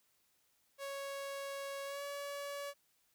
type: tone with pitch glide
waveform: sawtooth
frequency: 554.4 to 567.7 Hz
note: C#5 to C#5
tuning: 0 to +41 cents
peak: -37 dBFS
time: 0.78-2.74 s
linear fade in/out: 50 ms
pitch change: +41 cents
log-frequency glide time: 1.85-2.03 s
effects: white hiss -75 dBFS RMS until 3.14 s